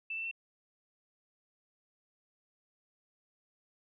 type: tone with pitch steps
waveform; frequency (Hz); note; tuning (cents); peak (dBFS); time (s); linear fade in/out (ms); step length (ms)
sine; 2651 / 2673 / 2694; E7 / E7 / E7; +9 / +23 / +37; -35; 0.1-0.313; 5; 71
effects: none